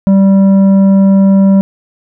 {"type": "tone with tanh clipping", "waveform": "sine", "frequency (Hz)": 194.7, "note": "G3", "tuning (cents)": -12, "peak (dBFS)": -5, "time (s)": [0.07, 1.61], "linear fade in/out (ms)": 0, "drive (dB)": 8, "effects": []}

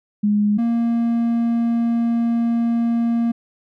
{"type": "tone pair in turn", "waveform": ["sine", "triangle"], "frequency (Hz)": [207.7, 233.1], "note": ["G#3", "A#3"], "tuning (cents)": [0, 0], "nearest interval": "major second", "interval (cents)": 200, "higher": "second", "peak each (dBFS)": -14, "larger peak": "neither", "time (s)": [[0.23, 0.58], [0.58, 3.32]], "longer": "second", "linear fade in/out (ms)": 10, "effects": []}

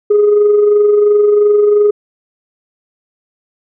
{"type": "tone with amplitude modulation", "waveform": "sine", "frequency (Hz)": 415.3, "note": "G#4", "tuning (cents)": 0, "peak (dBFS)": -3, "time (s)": [0.1, 1.91], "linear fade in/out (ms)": 10, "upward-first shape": "sine", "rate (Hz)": 22.9, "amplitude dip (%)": 40, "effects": ["tanh soft clip ceiling -3 dBFS"]}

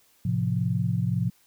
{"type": "chord", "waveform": "sine", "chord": "F major", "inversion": "first", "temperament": "equal with one note detuned", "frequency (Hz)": [109.24, 130.81, 174.61], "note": ["A2", "C3", "F3"], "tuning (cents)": [-12, 0, 0], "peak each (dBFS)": -27, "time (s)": [0.25, 1.3], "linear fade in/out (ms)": 5, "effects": ["white hiss -62 dBFS RMS until 1.46 s"]}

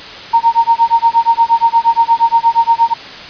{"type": "tone with tremolo", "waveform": "sine", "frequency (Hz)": 923, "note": "A#5", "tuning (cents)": -17, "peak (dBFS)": -4, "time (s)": [0.33, 2.94], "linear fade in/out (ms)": 10, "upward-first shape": "sine", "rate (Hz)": 8.5, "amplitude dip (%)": 100, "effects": ["white hiss -29 dBFS RMS until 3.29 s", "resampled to 11025 Hz"]}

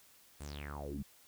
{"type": "tone with low-pass filter sweep", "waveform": "sawtooth", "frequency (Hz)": 72.5, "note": "D2", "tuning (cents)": -22, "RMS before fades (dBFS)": -43, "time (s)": [0.4, 1.03], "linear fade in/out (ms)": 10, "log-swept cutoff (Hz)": [10000, 170], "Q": 7.9, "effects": ["white hiss -63 dBFS RMS until 1.27 s"]}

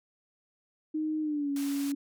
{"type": "tone with pitch glide", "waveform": "sine", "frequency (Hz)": [310, 281], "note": ["D#4", "C#4"], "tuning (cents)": [-6, 24], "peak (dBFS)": -28, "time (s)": [0.94, 1.95], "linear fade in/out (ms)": 10, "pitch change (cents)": -170, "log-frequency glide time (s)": [1.21, 1.51]}
{"type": "band-pass noise", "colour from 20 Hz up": "white", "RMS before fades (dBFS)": -44, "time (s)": [1.56, 1.92], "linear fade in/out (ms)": 2, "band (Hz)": [510, 13000], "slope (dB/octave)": 12}
{"effects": []}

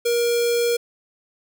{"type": "tone with notch filter", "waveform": "square", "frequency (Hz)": 473.5, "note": "A#4", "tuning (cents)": 27, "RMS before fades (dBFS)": -20, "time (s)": [0.05, 0.77], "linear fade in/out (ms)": 10, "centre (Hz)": 1100, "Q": 0.61, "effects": []}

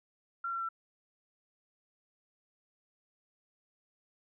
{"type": "tone with pitch steps", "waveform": "sine", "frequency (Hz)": [1370, 1359, 1348], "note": ["F6", "F6", "E6"], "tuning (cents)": [-34, -48, 38], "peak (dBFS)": -33, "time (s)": [0.44, 0.689], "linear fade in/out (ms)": 5, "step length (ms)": 83, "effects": []}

